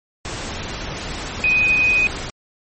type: tone in noise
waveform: sine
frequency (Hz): 2500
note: D#7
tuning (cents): +8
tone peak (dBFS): -13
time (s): 1.44-2.07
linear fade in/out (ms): 0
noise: pink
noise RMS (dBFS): -28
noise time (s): 0.25-2.3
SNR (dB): +12
effects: MP3 32 kbps